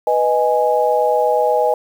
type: chord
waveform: sine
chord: G# minor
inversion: first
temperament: equal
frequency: 493.9 / 622.3 / 830.6 Hz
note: B4 / D#5 / G#5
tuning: 0 / 0 / 0 cents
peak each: -17 dBFS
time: 0.07-1.74 s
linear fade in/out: 2 ms
effects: 7-bit